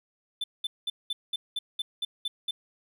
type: tone bursts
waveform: triangle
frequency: 3526 Hz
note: A7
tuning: 3 cents sharp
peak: -26 dBFS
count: 10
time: 0.41-2.51 s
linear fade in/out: 5 ms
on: 30 ms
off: 200 ms
effects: none